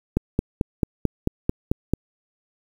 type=click train; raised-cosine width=3 ms; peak=-6 dBFS; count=9; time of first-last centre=0.17-1.936 s; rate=4.53 Hz; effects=7-bit